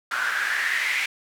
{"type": "noise with band-pass filter sweep", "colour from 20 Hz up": "white", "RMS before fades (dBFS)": -25, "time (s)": [0.11, 1.06], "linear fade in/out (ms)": 5, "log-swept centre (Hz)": [1400, 2200], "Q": 7, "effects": []}